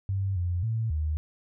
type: tone with pitch steps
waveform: sine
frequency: 97.2 / 88.2 / 112.5 / 77 Hz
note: G2 / F2 / A2 / D#2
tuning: -14 / +18 / +39 / -17 cents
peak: -25 dBFS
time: 0.09-1.17 s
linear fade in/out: 0 ms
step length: 270 ms
effects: none